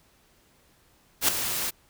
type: noise with ADSR envelope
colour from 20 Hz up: white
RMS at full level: -19 dBFS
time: 1.21-1.71 s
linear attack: 73 ms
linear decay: 6 ms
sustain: -10 dB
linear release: 20 ms
effects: pink hiss -62 dBFS RMS until 1.89 s